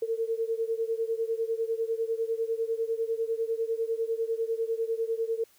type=beating tone pair; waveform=sine; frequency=449.9 / 459.9 Hz; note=A4 / A#4; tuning=+39 / -23 cents; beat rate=10 Hz; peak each=-29 / -31 dBFS; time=0.02-5.44 s; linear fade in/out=5 ms; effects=white hiss -62 dBFS RMS until 5.58 s